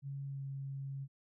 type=tone with pitch glide; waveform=sine; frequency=138.7 to 136.95 Hz; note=C#3 to C#3; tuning=+1 to -21 cents; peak=-39 dBFS; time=0.02-1.08 s; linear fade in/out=50 ms; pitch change=-22 cents; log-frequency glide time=0.26-0.42 s; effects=none